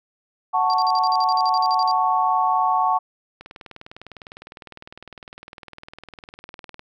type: chord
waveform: sine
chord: F# minor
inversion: none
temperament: equal with one note detuned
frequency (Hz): 740 / 883.6 / 1108.7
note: F#5 / A5 / C#6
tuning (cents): 0 / +7 / 0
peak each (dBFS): -21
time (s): 0.53-2.99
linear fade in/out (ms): 20
type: tone bursts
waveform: sine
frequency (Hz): 4732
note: D8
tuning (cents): +12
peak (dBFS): -26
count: 15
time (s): 0.7-1.912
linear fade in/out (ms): 0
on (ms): 36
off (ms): 48
type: click train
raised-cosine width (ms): 0.3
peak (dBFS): -23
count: 68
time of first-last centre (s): 3.41-6.794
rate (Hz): 19.8
effects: none